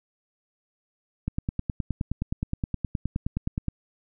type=click train; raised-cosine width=5 ms; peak=-14 dBFS; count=24; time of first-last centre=1.28-3.683 s; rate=9.57 Hz; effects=none